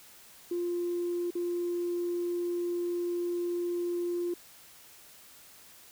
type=tone with dropouts; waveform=sine; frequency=349.2 Hz; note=F4; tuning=in tune; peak=-28 dBFS; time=0.51-4.34 s; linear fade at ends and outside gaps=5 ms; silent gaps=1.306-1.352 s; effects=tanh soft clip ceiling -24 dBFS + white hiss -54 dBFS RMS until 5.91 s